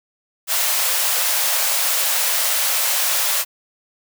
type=high-pass noise; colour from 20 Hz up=white; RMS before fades=-19 dBFS; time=0.47-3.45 s; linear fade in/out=50 ms; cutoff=500 Hz; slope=96 dB/octave; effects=none